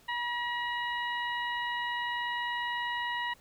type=harmonic tone with a mistuned harmonic; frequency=965 Hz; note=B5; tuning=40 cents flat; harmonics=1 / 2 / 3 / 4; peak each=-34 / -34 / -40 / -46 dBFS; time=0.08-3.34 s; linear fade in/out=10 ms; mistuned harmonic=2; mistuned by=-22 cents; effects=pink hiss -61 dBFS RMS until 3.4 s

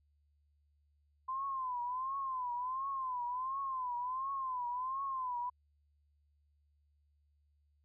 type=tone with vibrato; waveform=sine; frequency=1030 Hz; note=C6; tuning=28 cents flat; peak=-35 dBFS; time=1.28-5.5 s; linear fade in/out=10 ms; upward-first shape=triangle; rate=1.4 Hz; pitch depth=130 cents each way; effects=added 73 Hz sine -70 dBFS peak until 7.84 s

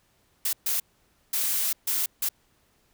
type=noise bursts at uneven times; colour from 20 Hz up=blue; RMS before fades=-26 dBFS; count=5; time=0.45-0.53 / 0.66-0.8 / 1.33-1.73 / 1.87-2.06 / 2.22-2.29 s; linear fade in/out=5 ms; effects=pink hiss -66 dBFS RMS until 2.93 s

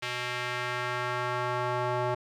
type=tone with band-pass filter sweep; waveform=square; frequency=123.47 Hz; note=B2; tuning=in tune; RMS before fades=-31 dBFS; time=0.02-2.15 s; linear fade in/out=10 ms; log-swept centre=2600 to 770 Hz; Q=1.2; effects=none

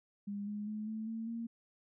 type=tone with pitch steps; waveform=sine; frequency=202.7 / 208 / 213.5 / 219.1 / 224.9 / 230.8 Hz; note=G#3 / G#3 / G#3 / A3 / A3 / A#3; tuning=-42 / +3 / +48 / -7 / +38 / -17 cents; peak=-37 dBFS; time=0.27-1.47 s; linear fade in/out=10 ms; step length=200 ms; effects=none

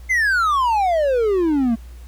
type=exponential sweep; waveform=triangle; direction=down; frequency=2114 to 220 Hz; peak=-13 dBFS; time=0.09-1.76 s; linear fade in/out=20 ms; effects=added 60 Hz sine -35 dBFS peak until 2.07 s + pink hiss -52 dBFS RMS until 2.07 s

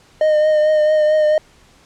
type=tone with vibrato; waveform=triangle; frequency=613 Hz; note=D#5; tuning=26 cents flat; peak=-9 dBFS; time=0.21-1.38 s; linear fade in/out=2 ms; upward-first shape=triangle; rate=4.5 Hz; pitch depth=28 cents each way; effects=pink hiss -50 dBFS RMS until 1.85 s + low-pass 8000 Hz 12 dB/octave

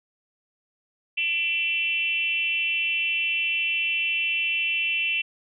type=tone with frequency modulation; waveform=sine; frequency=2687 Hz; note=E7; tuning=33 cents sharp; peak=-22 dBFS; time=1.17-5.22 s; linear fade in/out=10 ms; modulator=332 Hz; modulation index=0.82; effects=none

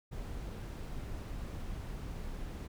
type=noise; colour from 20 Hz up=brown; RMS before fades=-41 dBFS; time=0.11-2.68 s; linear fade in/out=20 ms; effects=none

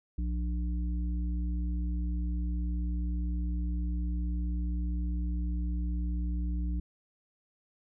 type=harmonic tone; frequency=59.7 Hz; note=A#1; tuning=42 cents sharp; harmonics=1 / 3 / 5; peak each=-29 / -39 / -43 dBFS; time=0.18-6.8 s; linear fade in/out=5 ms; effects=none

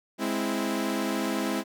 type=chord; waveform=sawtooth; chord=Ab augmented; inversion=none; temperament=equal; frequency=207.7 / 261.6 / 329.6 Hz; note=Ab3 / C4 / E4; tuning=0 / 0 / 0 cents; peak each=-27 dBFS; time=0.18-1.64 s; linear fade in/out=50 ms; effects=none

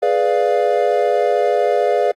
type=chord; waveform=triangle; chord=G# diminished seventh; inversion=none; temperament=equal with one note detuned; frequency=418.2 / 493.9 / 587.3 / 698.5 Hz; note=G#4 / B4 / D5 / F5; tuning=+12 / 0 / 0 / 0 cents; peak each=-17 dBFS; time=0.02-2.12 s; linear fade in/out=10 ms; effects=AAC 48 kbps

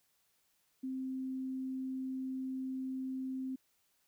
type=tone; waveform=sine; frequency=261.6 Hz; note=C4; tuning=in tune; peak=-36 dBFS; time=0.83-3.56 s; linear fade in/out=10 ms; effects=white hiss -75 dBFS RMS until 4.07 s

